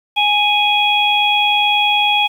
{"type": "harmonic tone", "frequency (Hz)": 830.6, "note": "G#5", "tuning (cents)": 0, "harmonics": [1, 3, 4], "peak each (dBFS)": [-16, -16, -16], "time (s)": [0.16, 2.28], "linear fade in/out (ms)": 20, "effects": ["7-bit"]}